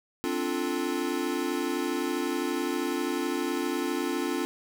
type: chord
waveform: square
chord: D minor seventh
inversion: third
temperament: equal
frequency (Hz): 261.6 / 293.7 / 349.2 / 440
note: C4 / D4 / F4 / A4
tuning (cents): 0 / 0 / 0 / 0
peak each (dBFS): -34 / -33 / -32 / -37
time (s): 0.24-4.45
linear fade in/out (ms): 0
effects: none